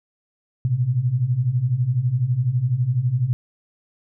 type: beating tone pair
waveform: sine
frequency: 116.54 / 128.54 Hz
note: A#2 / C3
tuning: 0 / -30 cents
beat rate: 12 Hz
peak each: -23 / -19 dBFS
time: 0.65-3.33 s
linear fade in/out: 0 ms
effects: none